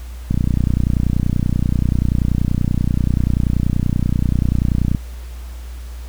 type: click train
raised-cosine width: 5 ms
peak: -4 dBFS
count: 142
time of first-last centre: 0.31-4.948 s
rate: 30.4 Hz
effects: added 60 Hz sine -28 dBFS peak until 6.08 s + pink hiss -44 dBFS RMS until 6.08 s

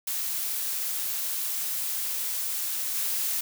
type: noise with level steps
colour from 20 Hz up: blue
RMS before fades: -30 / -28 dBFS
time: 0.07-3.41 s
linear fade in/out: 5 ms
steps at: 2.94 s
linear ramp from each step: 20 ms
effects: none

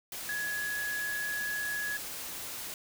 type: tone in noise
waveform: sine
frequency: 1681 Hz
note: G#6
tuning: 20 cents sharp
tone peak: -32 dBFS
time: 0.29-1.97 s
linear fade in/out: 2 ms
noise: white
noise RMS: -40 dBFS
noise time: 0.12-2.74 s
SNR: +5 dB
effects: none

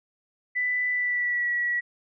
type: tone with pitch glide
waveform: sine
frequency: 1989 to 1931.3 Hz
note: B6 to B6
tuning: +12 to -39 cents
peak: -23 dBFS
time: 0.55-1.81 s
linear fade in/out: 20 ms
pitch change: -51 cents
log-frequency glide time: 0.9-1.49 s
effects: none

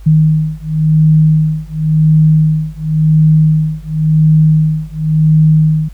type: beating tone pair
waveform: sine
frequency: 155.56 / 156.49 Hz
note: D#3 / D#3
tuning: 0 / +10 cents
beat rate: 0.93 Hz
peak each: -10 dBFS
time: 0.06-5.89 s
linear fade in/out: 10 ms
effects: added 50 Hz sine -29 dBFS peak until 5.93 s + pink hiss -49 dBFS RMS until 5.93 s

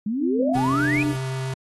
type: exponential sweep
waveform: sine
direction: up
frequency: 200 to 2557 Hz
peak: -22 dBFS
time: 0.06-1.03 s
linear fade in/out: 5 ms
type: tone with pitch glide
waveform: sine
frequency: 259.7 to 296.6 Hz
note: C4 to D4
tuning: -13 to +17 cents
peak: -21 dBFS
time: 0.19-1.15 s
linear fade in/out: 50 ms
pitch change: +230 cents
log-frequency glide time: 0.67-0.81 s
type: noise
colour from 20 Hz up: pink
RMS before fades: -40 dBFS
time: 0.54-1.18 s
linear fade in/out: 5 ms
type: tone with vibrato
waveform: square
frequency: 131.8 Hz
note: C3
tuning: 13 cents sharp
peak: -26 dBFS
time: 0.55-1.54 s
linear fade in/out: 5 ms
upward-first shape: triangle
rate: 7.8 Hz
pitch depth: 8 cents each way
effects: AAC 32 kbps

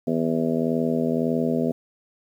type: harmonic tone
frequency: 81.8 Hz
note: E2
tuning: 13 cents flat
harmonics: 2 / 3 / 4 / 5 / 6 / 7 / 8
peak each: -29 / -23 / -35 / -28 / -29 / -33 / -31 dBFS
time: 0.07-1.72 s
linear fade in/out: 5 ms
effects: 9-bit

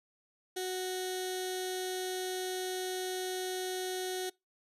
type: tone with notch filter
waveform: 15% pulse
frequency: 370 Hz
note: F#4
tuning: in tune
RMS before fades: -36 dBFS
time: 0.56-4.3 s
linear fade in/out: 10 ms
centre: 1100 Hz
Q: 0.62
effects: noise-tail reverb RT60 0.2 s tail -24 dB re dry + resampled to 32000 Hz

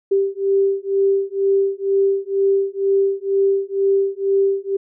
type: beating tone pair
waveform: sine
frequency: 391.5 / 393.6 Hz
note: G4 / G4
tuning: -2 / +7 cents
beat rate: 2.1 Hz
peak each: -18 dBFS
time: 0.11-4.77 s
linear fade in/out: 10 ms
effects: none

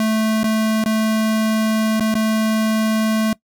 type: tone with dropouts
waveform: square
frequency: 219 Hz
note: A3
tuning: 8 cents flat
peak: -16 dBFS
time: 0-3.33 s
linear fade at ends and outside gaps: 2 ms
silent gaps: 0.433-0.441 / 0.84-0.859 / 1.998-2.006 / 2.142-2.152 s
effects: noise-tail reverb RT60 0.1 s tail -21 dB re dry

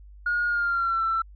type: tone with pitch glide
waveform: sine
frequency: 1434 to 1338 Hz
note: F6 to E6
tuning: +45 to +25 cents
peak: -21 dBFS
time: 0.26-1.22 s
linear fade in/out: 5 ms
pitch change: -120 cents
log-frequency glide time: 0.47-1.02 s
effects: tanh soft clip ceiling -17 dBFS + added 50 Hz sine -44 dBFS peak until 1.35 s

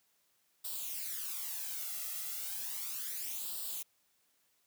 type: noise with flanger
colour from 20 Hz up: blue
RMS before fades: -40 dBFS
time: 0.64-3.83 s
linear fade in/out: 10 ms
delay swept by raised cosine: 0.23 to 1.53 ms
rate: 0.34 Hz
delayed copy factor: +0.7
effects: white hiss -74 dBFS RMS until 4.66 s + high-pass 80 Hz 12 dB/octave

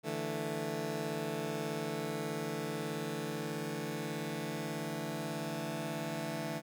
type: chord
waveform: 15% pulse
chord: D suspended second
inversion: none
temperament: just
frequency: 146.83 / 165.19 / 220.2 Hz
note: D3 / E3 / A3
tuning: 0 / +4 / +2 cents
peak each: -34 dBFS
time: 0.03-6.62 s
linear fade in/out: 50 ms
effects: none

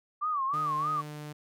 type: tone with vibrato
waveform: sine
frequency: 1152 Hz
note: D6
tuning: 34 cents flat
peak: -27 dBFS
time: 0.21-1.02 s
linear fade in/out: 20 ms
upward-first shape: sine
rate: 3.2 Hz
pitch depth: 150 cents each way
type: tone with pitch glide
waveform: sawtooth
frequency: 151 to 149.61 Hz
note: D3 to D3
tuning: +48 to +32 cents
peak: -35 dBFS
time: 0.53-1.33 s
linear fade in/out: 10 ms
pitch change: -16 cents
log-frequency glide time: 0.69-1.16 s
effects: none

